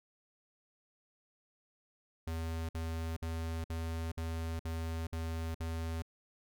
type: tone bursts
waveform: square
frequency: 81.8 Hz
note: E2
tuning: 13 cents flat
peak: -36 dBFS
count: 8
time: 2.27-6.022 s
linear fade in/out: 5 ms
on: 420 ms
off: 56 ms
effects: none